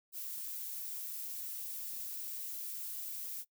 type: noise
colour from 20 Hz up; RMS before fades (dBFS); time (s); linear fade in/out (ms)
violet; -42; 0.12-3.45; 50
effects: noise-tail reverb RT60 0.1 s tail -20 dB re dry